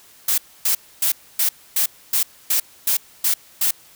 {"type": "noise bursts", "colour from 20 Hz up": "blue", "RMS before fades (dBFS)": -18, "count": 10, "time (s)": [0.28, 3.71], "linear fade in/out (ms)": 5, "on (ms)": 100, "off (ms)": 270, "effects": ["white hiss -49 dBFS RMS until 3.95 s"]}